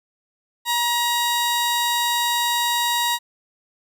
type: tone pair together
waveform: sawtooth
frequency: 950 / 1900 Hz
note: A#5 / A#6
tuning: +33 / +33 cents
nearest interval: octave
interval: 1200 cents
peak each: -17 dBFS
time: 0.65-3.19 s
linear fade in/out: 50 ms
effects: none